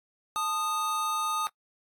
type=tone pair together; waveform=square; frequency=880 / 1237.7 Hz; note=A5 / D#6; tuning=0 / -9 cents; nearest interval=tritone; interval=591 cents; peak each=-35 / -29 dBFS; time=0.36-1.47 s; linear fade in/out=0 ms; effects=noise-tail reverb RT60 0.1 s tail -23 dB re dry + AAC 64 kbps